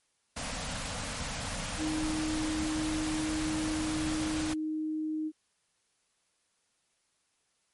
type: band-stop noise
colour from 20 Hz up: pink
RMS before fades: -36 dBFS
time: 0.36-4.54 s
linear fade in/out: 10 ms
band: 290 to 460 Hz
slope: 96 dB/octave
type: tone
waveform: sine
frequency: 311.1 Hz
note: D#4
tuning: in tune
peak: -30 dBFS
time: 1.77-5.32 s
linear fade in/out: 50 ms
effects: white hiss -74 dBFS RMS until 7.73 s + MP3 48 kbps